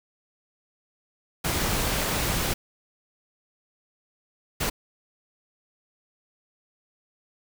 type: noise bursts at uneven times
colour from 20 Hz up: pink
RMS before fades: -26 dBFS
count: 2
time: 1.44-2.54 / 4.6-4.7 s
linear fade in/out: 10 ms
effects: none